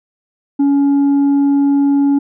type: tone with tanh clipping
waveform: sine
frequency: 281.1 Hz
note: C#4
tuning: 24 cents sharp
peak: -10 dBFS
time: 0.59-2.19 s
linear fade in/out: 10 ms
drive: 3 dB
effects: none